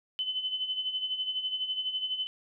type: tone with tremolo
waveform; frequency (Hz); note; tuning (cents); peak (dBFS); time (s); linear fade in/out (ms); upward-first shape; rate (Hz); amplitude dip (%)
sine; 3032; F#7; +42; -27; 0.19-2.27; 0; sine; 12; 65
effects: none